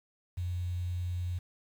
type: tone with quantisation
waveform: sine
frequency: 89 Hz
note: F2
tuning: 33 cents sharp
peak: -31 dBFS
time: 0.37-1.39 s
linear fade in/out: 10 ms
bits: 9
effects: none